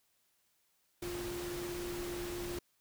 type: tone in noise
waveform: sine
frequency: 350.6 Hz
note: F4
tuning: 7 cents sharp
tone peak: -39 dBFS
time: 1.02-2.59 s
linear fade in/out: 5 ms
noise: pink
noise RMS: -44 dBFS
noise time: 1.02-2.59 s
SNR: +2 dB
effects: white hiss -75 dBFS RMS until 2.8 s